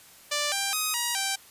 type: tone with pitch steps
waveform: 5% pulse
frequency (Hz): 588 / 790 / 1256 / 954 / 782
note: D5 / G5 / D#6 / A#5 / G5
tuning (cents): +2 / +13 / +16 / +40 / -4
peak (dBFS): -14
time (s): 0.31-1.36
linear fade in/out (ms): 10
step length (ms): 210
effects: white hiss -52 dBFS RMS until 1.5 s + resampled to 32000 Hz